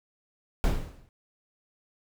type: noise with exponential decay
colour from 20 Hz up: brown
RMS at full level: -20 dBFS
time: 0.64-1.09 s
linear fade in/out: 0 ms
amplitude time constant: 97 ms
effects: none